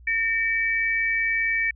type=tone pair together; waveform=sine; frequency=1822.3 / 2293 Hz; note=A#6 / D7; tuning=-40 / -42 cents; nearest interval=major third; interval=398 cents; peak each=-24 / -23 dBFS; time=0.07-1.71 s; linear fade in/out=5 ms; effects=added 60 Hz sine -45 dBFS peak until 1.75 s